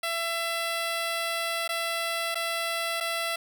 10% pulse tone with dropouts, 670 Hz, E5, 28 cents sharp, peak -19 dBFS, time 0.03-3.36 s, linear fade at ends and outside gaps 5 ms, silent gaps 1.678-1.69 / 2.346-2.354 / 3.003-3.007 s, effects none

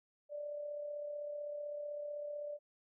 sine tone with amplitude modulation, 587.3 Hz, D5, in tune, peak -38 dBFS, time 0.29-2.59 s, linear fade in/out 50 ms, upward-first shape sine, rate 35.8 Hz, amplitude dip 40%, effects none

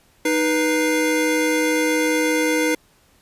square tone cluster, 310.8 / 489.6 / 2090 Hz, D#4 / B4 / C7, -2 / -15 / -2 cents, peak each -21 / -22 / -25 dBFS, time 0.25-2.75 s, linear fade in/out 5 ms, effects pink hiss -57 dBFS RMS until 3.21 s + resampled to 32000 Hz

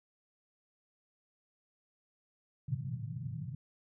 white band-pass noise, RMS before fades -39 dBFS, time 2.68-3.55 s, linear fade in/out 5 ms, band 110 to 150 Hz, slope 48 dB/octave, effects none

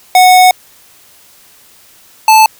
square tone pair in turn, 736 / 875.3 Hz, F#5 / A5, -9 / -9 cents, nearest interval minor third, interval 300 cents, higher second, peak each -3 dBFS, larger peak neither, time 0.15-0.51 / 2.28-2.46 s, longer first, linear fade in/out 2 ms, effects white hiss -43 dBFS RMS until 2.59 s

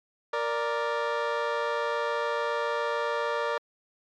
20% pulse tone pair together, 467.2 / 587.3 Hz, A#4 / D5, +4 / 0 cents, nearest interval major third, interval 396 cents, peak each -24 dBFS, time 0.33-3.58 s, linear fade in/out 5 ms, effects low-pass 3000 Hz 12 dB/octave + MP3 96 kbps

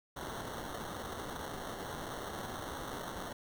blue noise with sample-and-hold, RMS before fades -42 dBFS, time 0.16-3.33 s, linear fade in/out 5 ms, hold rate 2450 Hz, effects none

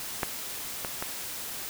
clicks, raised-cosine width 0.5 ms, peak -11 / -17 / -16 dBFS, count 3, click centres 0.232 / 0.848 / 1.025 s, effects white hiss -37 dBFS RMS until 1.69 s

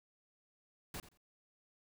pink noise with echo, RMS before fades -44 dBFS, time 0.94-1 s, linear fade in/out 2 ms, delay 87 ms, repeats 2, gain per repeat -15 dB, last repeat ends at 1.174 s, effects none

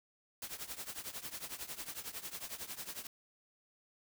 white noise with tremolo, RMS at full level -41 dBFS, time 0.42-3.07 s, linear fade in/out 2 ms, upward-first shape triangle, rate 11 Hz, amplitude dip 90%, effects none

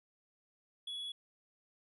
triangle tone, 3379 Hz, G#7, 29 cents sharp, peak -38 dBFS, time 0.87-1.12 s, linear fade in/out 5 ms, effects resampled to 32000 Hz

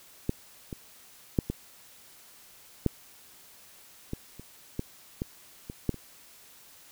clicks, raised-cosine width 3 ms, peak -13 / -23 / -10 / -17 / -10 / -19 / -30 / -17 / -17 / -24 / -12 / -28 dBFS, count 12, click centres 0.294 / 0.728 / 1.388 / 1.5 / 2.863 / 4.134 / 4.396 / 4.794 / 5.219 / 5.699 / 5.893 / 5.943 s, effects white hiss -54 dBFS RMS until 6.91 s

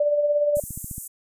sine tone with tremolo, 587.3 Hz, D5, in tune, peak -16 dBFS, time 0-0.6 s, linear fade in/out 5 ms, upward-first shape sine, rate 17 Hz, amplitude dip 45%
pink high-pass noise, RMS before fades -35 dBFS, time 0.55-1.08 s, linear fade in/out 10 ms, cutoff 7400 Hz, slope 48 dB/octave
click train, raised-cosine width 5 ms, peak -23 dBFS, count 7, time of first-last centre 0.57-0.981 s, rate 14.6 Hz
effects resampled to 32000 Hz

